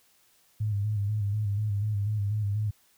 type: tone with vibrato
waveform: sine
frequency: 103.83 Hz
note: G#2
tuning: in tune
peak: -25 dBFS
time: 0.6-2.71 s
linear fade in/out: 10 ms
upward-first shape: square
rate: 4.1 Hz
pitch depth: 50 cents each way
effects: white hiss -64 dBFS RMS until 2.97 s